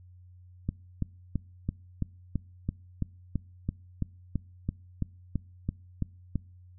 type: click train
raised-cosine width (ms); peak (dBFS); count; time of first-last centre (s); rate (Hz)
5; -16; 18; 0.69-6.357; 3
effects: noise-tail reverb RT60 0.5 s tail -26 dB re dry + added 90 Hz sine -50 dBFS peak until 6.78 s